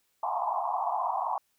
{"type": "band-pass noise", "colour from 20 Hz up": "pink", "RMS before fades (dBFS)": -30, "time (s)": [0.23, 1.38], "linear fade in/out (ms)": 2, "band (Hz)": [680, 1100], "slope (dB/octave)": 96, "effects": ["white hiss -73 dBFS RMS until 1.58 s"]}